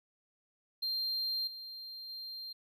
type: tone with level steps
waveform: triangle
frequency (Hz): 4180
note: C8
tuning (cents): -2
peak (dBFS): -31 / -42 / -40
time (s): 0.82-2.53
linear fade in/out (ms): 10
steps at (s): 1.47 / 2.09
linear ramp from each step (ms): 5
effects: none